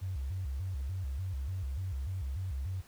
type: tone with vibrato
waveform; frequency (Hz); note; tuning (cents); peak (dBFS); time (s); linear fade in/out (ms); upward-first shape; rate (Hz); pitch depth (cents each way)
sine; 79.3; D#2; +33; -33; 0.01-2.82; 20; square; 3.4; 290
effects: pink hiss -59 dBFS RMS until 2.87 s